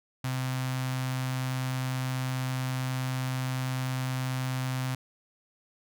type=tone with notch filter; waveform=sawtooth; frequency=129.3 Hz; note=C3; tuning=20 cents flat; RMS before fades=-31 dBFS; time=0.24-4.95 s; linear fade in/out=5 ms; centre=420 Hz; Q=0.76; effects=none